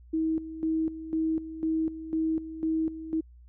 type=tone with tremolo; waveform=sine; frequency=320 Hz; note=D#4; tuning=49 cents sharp; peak=-24 dBFS; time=0.13-3.21 s; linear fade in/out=10 ms; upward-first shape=square; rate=2 Hz; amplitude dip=75%; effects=added 60 Hz sine -49 dBFS peak until 3.48 s